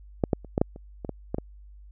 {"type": "clicks", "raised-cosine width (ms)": 2, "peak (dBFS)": [-8, -8, -30, -9, -6, -29, -20, -17, -14, -16], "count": 10, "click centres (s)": [0.238, 0.332, 0.447, 0.579, 0.615, 0.761, 1.048, 1.093, 1.345, 1.384], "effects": ["added 50 Hz sine -45 dBFS peak until 1.91 s"]}